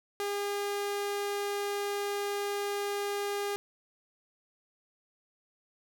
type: tone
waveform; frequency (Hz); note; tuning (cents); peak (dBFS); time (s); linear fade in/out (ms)
sawtooth; 405.5; G#4; -41; -27; 0.2-3.56; 0
effects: none